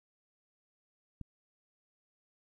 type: click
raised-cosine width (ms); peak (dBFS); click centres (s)
5; -30; 1.213
effects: 12-bit